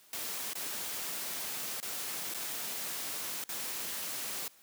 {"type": "noise with dropouts", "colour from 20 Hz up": "white", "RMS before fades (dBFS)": -38, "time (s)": [0.13, 4.48], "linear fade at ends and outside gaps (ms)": 2, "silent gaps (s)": [[0.534, 0.553], [1.802, 1.827], [2.339, 2.345], [3.44, 3.49]], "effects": ["white hiss -61 dBFS RMS until 4.62 s", "high-pass 150 Hz 12 dB/octave"]}